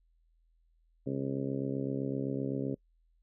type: harmonic tone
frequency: 67.8 Hz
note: C#2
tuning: 38 cents flat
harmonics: 2 / 3 / 4 / 5 / 6 / 7 / 8 / 9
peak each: -37 / -41 / -35 / -45 / -39 / -44 / -43 / -51 dBFS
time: 1.06-2.75 s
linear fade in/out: 10 ms
effects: noise-tail reverb RT60 0.1 s tail -26 dB re dry + added 41 Hz sine -66 dBFS peak until 3.22 s